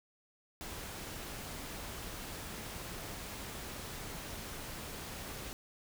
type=noise; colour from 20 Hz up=pink; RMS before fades=-44 dBFS; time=0.61-5.53 s; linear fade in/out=0 ms; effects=none